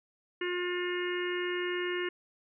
harmonic tone, 356.7 Hz, F4, 37 cents sharp, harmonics 1 / 3 / 4 / 5 / 6 / 7 / 8, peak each -32 / -43 / -43 / -38 / -41 / -50 / -41 dBFS, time 0.41-2.09 s, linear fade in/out 5 ms, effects none

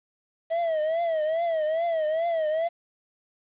triangle tone with vibrato, 647 Hz, E5, 32 cents flat, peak -21 dBFS, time 0.5-2.69 s, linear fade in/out 20 ms, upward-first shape triangle, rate 2.4 Hz, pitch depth 120 cents each way, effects resampled to 8000 Hz + 9-bit

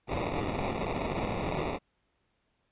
white noise with sample-and-hold, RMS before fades -32 dBFS, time 0.07-1.79 s, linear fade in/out 50 ms, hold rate 1575 Hz, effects pink hiss -75 dBFS RMS until 2.71 s + resampled to 8000 Hz

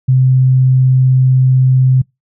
sine tone, 129.7 Hz, C3, 15 cents flat, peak -6 dBFS, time 0.08-2.02 s, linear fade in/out 10 ms, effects noise-tail reverb RT60 0.2 s tail -26 dB re dry

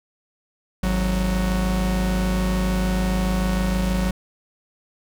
45% pulse tone pair together, 52.91 / 185 Hz, G#1 / F#3, +33 / 0 cents, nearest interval octave + minor seventh, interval 2167 cents, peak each -22 dBFS, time 0.83-4.11 s, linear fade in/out 5 ms, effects none

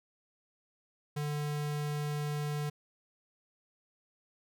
square tone, 147.9 Hz, D3, 13 cents sharp, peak -33 dBFS, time 1.16-2.7 s, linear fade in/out 10 ms, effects none

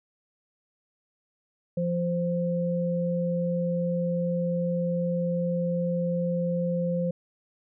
sine tone pair together, 172.81 / 521 Hz, F3 / C5, -18 / -7 cents, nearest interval octave + perfect fifth, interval 1911 cents, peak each -26 / -28 dBFS, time 1.77-7.11 s, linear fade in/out 5 ms, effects none

